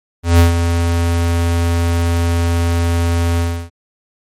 square tone with ADSR envelope, 85 Hz, F2, 46 cents flat, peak -5 dBFS, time 0.23-3.7 s, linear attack 160 ms, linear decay 130 ms, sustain -8 dB, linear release 310 ms, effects MP3 64 kbps

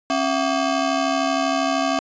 25% pulse ring-modulated tone, 470.9 Hz, A#4, 18 cents sharp, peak -12 dBFS, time 0.1-1.99 s, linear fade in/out 0 ms, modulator 199 Hz, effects resampled to 16000 Hz

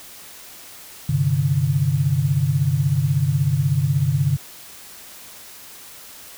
sine chord, G suspended fourth, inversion none, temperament just, 98 / 130.67 / 147 Hz, G2 / C3 / D3, 0 / -2 / +2 cents, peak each -25 / -20 / -19 dBFS, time 1.09-4.37 s, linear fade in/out 5 ms, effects white hiss -41 dBFS RMS until 6.37 s

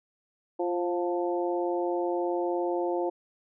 harmonic tone with a mistuned harmonic, 176.4 Hz, F3, 18 cents sharp, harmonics 2 / 3 / 4 / 5, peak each -28 / -32 / -34 / -36 dBFS, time 0.59-3.1 s, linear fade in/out 10 ms, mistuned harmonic 2, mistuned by -23 cents, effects none

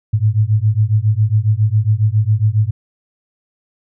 sine beating tone pair, 103.83 / 111.13 Hz, G#2 / A2, 0 / +18 cents, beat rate 7.3 Hz, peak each -14 dBFS, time 0.13-2.71 s, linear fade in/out 10 ms, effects none

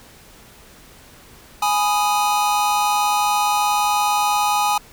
square chord, G# minor, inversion none, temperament equal, 830.6 / 987.8 / 1244.5 Hz, G#5 / B5 / D#6, 0 / 0 / 0 cents, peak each -19 / -25 / -23 dBFS, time 1.62-4.78 s, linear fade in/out 5 ms, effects pink hiss -46 dBFS RMS until 4.92 s

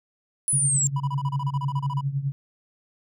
sine linear sweep, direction down, 10230 to 7290 Hz, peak -20 dBFS, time 0.48-0.87 s, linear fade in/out 0 ms
sine tone with tremolo, 138.59 Hz, C#3, in tune, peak -20 dBFS, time 0.53-2.32 s, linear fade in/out 0 ms, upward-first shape triangle, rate 9.9 Hz, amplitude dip 85%
triangle tone bursts, 984 Hz, B5, 7 cents flat, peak -27 dBFS, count 15, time 0.96-2.01 s, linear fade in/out 5 ms, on 42 ms, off 30 ms
effects none

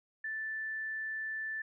sine tone, 1760 Hz, A6, in tune, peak -35 dBFS, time 0.24-1.62 s, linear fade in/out 5 ms, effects none

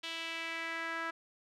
sawtooth tone with band-pass filter sweep, 329.6 Hz, E4, in tune, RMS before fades -39 dBFS, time 0.03-1.11 s, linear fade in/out 10 ms, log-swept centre 3200 to 1500 Hz, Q 2.5, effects none

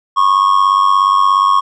triangle tone with amplitude modulation, 1096 Hz, C#6, 20 cents flat, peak -3 dBFS, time 0.16-1.61 s, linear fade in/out 20 ms, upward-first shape sine, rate 97 Hz, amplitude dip 75%, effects resampled to 22050 Hz

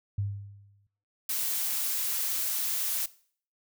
sine tone with exponential decay, 100.5 Hz, G2, 44 cents sharp, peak -25 dBFS, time 0.18-0.87 s, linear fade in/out 5 ms, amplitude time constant 150 ms
blue noise, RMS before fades -30 dBFS, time 1.29-3.06 s, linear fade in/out 5 ms
effects noise-tail reverb RT60 0.5 s tail -19 dB re dry

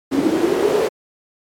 white noise with band-pass filter sweep, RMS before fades -17 dBFS, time 0.11-0.89 s, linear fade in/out 20 ms, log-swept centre 290 to 450 Hz, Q 7.4, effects MP3 96 kbps

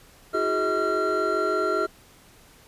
triangle tone cluster, 324.9 / 372.1 / 417.3 / 637 / 1372 Hz, E4 / F#4 / G#4 / D#5 / F6, -25 / +10 / +8 / +41 / -31 cents, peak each -31 / -26 / -26 / -27 / -24 dBFS, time 0.33-1.87 s, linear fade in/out 20 ms, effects pink hiss -53 dBFS RMS until 2.67 s + resampled to 32000 Hz

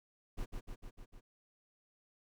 brown noise with echo, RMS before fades -39 dBFS, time 0.37-0.46 s, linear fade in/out 20 ms, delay 150 ms, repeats 5, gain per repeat -3 dB, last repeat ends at 1.21 s, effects none

